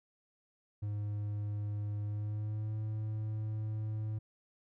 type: tone with pitch glide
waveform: triangle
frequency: 103.83 to 108.11 Hz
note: G#2 to A2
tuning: 0 to -30 cents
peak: -32 dBFS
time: 0.82-4.19 s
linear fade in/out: 10 ms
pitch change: +70 cents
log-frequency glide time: 2.04-2.75 s
effects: none